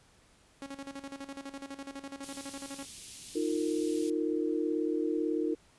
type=tone with tremolo; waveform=sawtooth; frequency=275.8 Hz; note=C#4; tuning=9 cents flat; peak=-35 dBFS; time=0.62-2.85 s; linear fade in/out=0 ms; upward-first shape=square; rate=12 Hz; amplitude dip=75%
type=band-stop noise; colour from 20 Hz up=white; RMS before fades=-45 dBFS; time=2.23-4.1 s; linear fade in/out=2 ms; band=330 to 2600 Hz; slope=24 dB/octave
type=chord; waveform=sine; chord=Eb suspended second; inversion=none; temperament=equal with one note detuned; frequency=311.1 / 349.2 / 457.6 Hz; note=Eb4 / F4 / Bb4; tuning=0 / 0 / -32 cents; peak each=-31 / -33 / -34 dBFS; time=3.35-5.55 s; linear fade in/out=10 ms
effects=pink hiss -63 dBFS RMS until 5.78 s + resampled to 24000 Hz